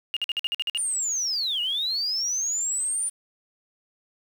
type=tone bursts; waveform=sine; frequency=2842 Hz; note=F7; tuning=30 cents sharp; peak=-22 dBFS; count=9; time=0.14-0.774 s; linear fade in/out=0 ms; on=26 ms; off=50 ms
type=linear two-way sweep; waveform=sine; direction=down then up; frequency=9397 to 2823 to 9397 Hz; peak=-23 dBFS; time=0.77-3.1 s; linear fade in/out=20 ms; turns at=1.61 s
effects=tanh soft clip ceiling -19 dBFS + 8-bit